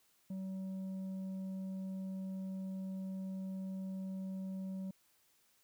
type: tone with tanh clipping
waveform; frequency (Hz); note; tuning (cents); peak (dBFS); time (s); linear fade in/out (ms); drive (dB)
sine; 190; F#3; +46; -40; 0.3-4.91; 5; 5
effects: white hiss -72 dBFS RMS until 5.63 s